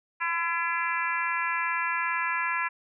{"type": "harmonic tone", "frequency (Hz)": 337.6, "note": "E4", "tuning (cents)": 41, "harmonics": [3, 4, 5, 6, 7, 8], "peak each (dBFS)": [-30, -34, -31, -35, -33, -39], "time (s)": [0.2, 2.69], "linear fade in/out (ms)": 20, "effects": []}